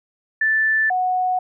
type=tone pair in turn; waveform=sine; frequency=1760 / 736.2 Hz; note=A6 / F#5; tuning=0 / -9 cents; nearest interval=octave + minor third; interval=1509 cents; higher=first; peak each=-15 / -17 dBFS; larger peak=first; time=0.41-0.9 / 0.9-1.39 s; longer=neither; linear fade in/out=5 ms; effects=none